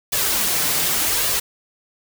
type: noise with flanger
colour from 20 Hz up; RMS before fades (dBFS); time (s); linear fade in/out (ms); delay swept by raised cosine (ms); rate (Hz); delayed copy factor
white; -20; 0.12-1.4; 10; 1.7 to 6.8; 0.87; +0.5
effects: none